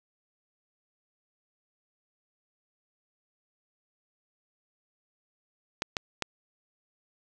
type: clicks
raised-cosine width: 0.2 ms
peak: -11 dBFS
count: 3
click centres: 5.821 / 5.968 / 6.223 s
effects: 7-bit